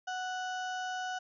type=harmonic tone; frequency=740 Hz; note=F#5; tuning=in tune; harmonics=1 / 2 / 4 / 5 / 6 / 7 / 8 / 9; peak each=-36 / -39 / -46 / -57 / -58 / -55 / -52 / -57 dBFS; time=0.07-1.19 s; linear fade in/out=10 ms; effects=none